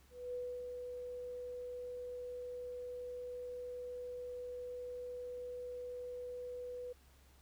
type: tone with ADSR envelope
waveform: sine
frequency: 493.9 Hz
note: B4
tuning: in tune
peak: -38 dBFS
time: 0.1-6.93 s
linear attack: 240 ms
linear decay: 280 ms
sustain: -4 dB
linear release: 10 ms
effects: added 67 Hz sine -63 dBFS peak until 7.41 s + pink hiss -68 dBFS RMS until 7.41 s